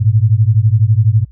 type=beating tone pair; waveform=sine; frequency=103.83 / 115.83 Hz; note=G#2 / A#2; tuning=0 / -11 cents; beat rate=12 Hz; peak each=-10 / -11 dBFS; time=0-1.25 s; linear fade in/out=20 ms; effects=added 60 Hz sine -37 dBFS peak until 1.31 s